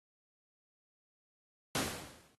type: noise with exponential decay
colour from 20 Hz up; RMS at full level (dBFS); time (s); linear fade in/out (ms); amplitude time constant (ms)
pink; -31; 1.75-2.35; 1; 130
effects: high-pass 80 Hz 12 dB/octave + AAC 32 kbps